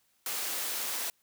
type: high-pass noise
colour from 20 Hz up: white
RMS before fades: -34 dBFS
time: 0.26-1.1 s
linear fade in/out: 2 ms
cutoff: 320 Hz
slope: 12 dB/octave
effects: white hiss -71 dBFS RMS until 1.22 s